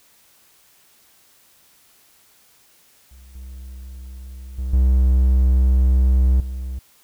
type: tone with level steps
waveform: triangle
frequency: 64.1 Hz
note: C2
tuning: 35 cents flat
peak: -40 / -31 / -20 / -10 / -23 dBFS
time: 3.11-6.79 s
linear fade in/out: 5 ms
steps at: 3.35 / 4.58 / 4.73 / 6.4 s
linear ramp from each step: 5 ms
effects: white hiss -55 dBFS RMS until 7.03 s